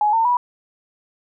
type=tone with pitch steps; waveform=sine; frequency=840 / 905.5 / 976.1 Hz; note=G#5 / A5 / B5; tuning=+19 / +49 / -21 cents; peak=-14 dBFS; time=0.01-0.37 s; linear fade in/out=2 ms; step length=120 ms; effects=none